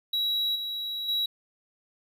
triangle tone with level steps, 3882 Hz, B7, 31 cents flat, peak -23 / -29 / -23 dBFS, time 0.13-1.26 s, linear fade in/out 5 ms, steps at 0.55 / 1.08 s, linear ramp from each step 10 ms, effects none

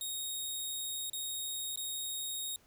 15% pulse tone with dropouts, 3744 Hz, A#7, 7 cents sharp, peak -29 dBFS, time 0.01-2.56 s, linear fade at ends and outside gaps 1 ms, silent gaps 1.098-1.132 / 1.759-1.774 s, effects pink hiss -66 dBFS RMS until 2.66 s

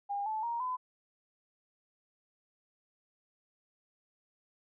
sine tone with pitch steps, 807 / 869.9 / 937.8 / 1010.9 Hz, G#5 / A5 / A#5 / B5, -50 / -20 / +10 / +40 cents, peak -32 dBFS, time 0.09-0.77 s, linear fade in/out 20 ms, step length 170 ms, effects none

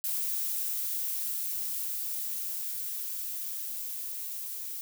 violet noise with level ramp, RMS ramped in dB -31 to -38 dBFS, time 0.04-4.81 s, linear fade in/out 0 ms, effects none

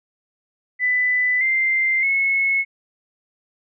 sine tone with pitch steps, 1995 / 2089 / 2188 Hz, B6 / C7 / C#7, +17 / -3 / -23 cents, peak -16 dBFS, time 0.79-2.65 s, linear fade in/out 50 ms, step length 620 ms, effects none

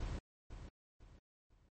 brown noise with echo, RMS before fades -41 dBFS, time 0-0.19 s, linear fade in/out 5 ms, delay 500 ms, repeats 3, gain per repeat -9 dB, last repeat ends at 1.69 s, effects MP3 32 kbps

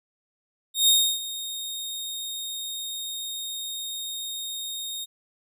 sawtooth tone with ADSR envelope, 3707 Hz, A#7, 10 cents flat, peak -12 dBFS, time 0.74-5.06 s, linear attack 140 ms, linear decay 310 ms, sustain -16 dB, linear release 27 ms, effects none

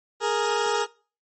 20% pulse tone pair together, 415.3 / 465.6 Hz, G#4 / A#4, 0 / -2 cents, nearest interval major second, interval 198 cents, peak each -20 / -20 dBFS, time 0.2-0.87 s, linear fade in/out 50 ms, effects noise-tail reverb RT60 0.4 s tail -22 dB re dry + MP3 32 kbps

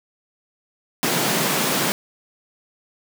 pink high-pass noise, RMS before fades -21 dBFS, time 1.03-1.92 s, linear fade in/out 0 ms, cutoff 140 Hz, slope 48 dB/octave, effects none

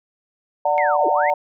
sine chord, D augmented, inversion none, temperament equal with one note detuned, 587.3 / 740 / 908.9 Hz, D5 / F#5 / A#5, 0 / 0 / -44 cents, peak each -20 dBFS, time 0.65-1.34 s, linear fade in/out 5 ms
sine linear two-way sweep, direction down then up, 2217 to 305.6 to 2217 Hz, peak -22 dBFS, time 0.78-1.3 s, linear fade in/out 0 ms, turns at 1.07 s
effects none

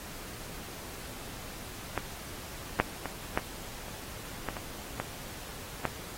clicks, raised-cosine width 0.5 ms, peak -14 / -7 / -18 / -11 / -29 / -17 / -22 / -16 / -13 dBFS, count 9, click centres 1.977 / 2.8 / 3.057 / 3.375 / 3.883 / 4.487 / 4.568 / 5 / 5.853 s, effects pink hiss -44 dBFS RMS until 6.17 s + AAC 48 kbps

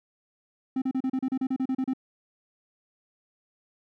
triangle tone bursts, 261.6 Hz, C4, in tune, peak -22 dBFS, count 13, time 0.76-1.935 s, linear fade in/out 5 ms, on 59 ms, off 34 ms, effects none

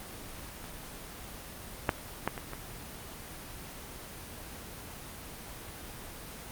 clicks, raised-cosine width 0.5 ms, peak -28 / -9 / -12 / -22 / -23 dBFS, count 5, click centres 0.642 / 1.892 / 2.276 / 2.378 / 2.534 s, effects pink hiss -44 dBFS RMS until 6.51 s + Opus 24 kbps

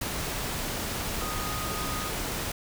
sine tone in noise, 1242 Hz, D#6, 3 cents flat, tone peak -36 dBFS, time 1.21-2.1 s, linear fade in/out 5 ms, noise pink, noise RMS -32 dBFS, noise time 0.01-2.52 s, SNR -7 dB, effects none

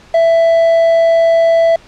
triangle tone with quantisation, 663 Hz, E5, 10 cents sharp, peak -5 dBFS, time 0.14-1.76 s, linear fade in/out 5 ms, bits 5, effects pink hiss -42 dBFS RMS until 1.87 s + low-pass 5000 Hz 12 dB/octave

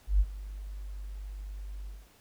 sine tone with ADSR envelope, 49.42 Hz, G1, 15 cents sharp, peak -18 dBFS, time 0.07-2.08 s, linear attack 130 ms, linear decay 47 ms, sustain -19 dB, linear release 220 ms, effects pink hiss -61 dBFS RMS until 2.2 s

